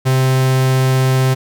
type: tone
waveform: 45% pulse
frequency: 130.81 Hz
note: C3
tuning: in tune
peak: -11 dBFS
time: 0.05-1.35 s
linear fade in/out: 20 ms
effects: none